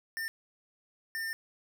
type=tone bursts at uneven times; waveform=square; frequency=1803 Hz; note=A6; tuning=42 cents sharp; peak=-34 dBFS; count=2; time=0.17-0.28 / 1.15-1.33 s; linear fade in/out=0 ms; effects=none